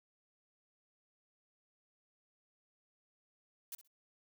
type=noise with echo; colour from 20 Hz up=blue; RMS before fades=-44 dBFS; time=3.72-3.75 s; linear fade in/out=2 ms; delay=63 ms; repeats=2; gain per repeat=-15 dB; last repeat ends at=3.876 s; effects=none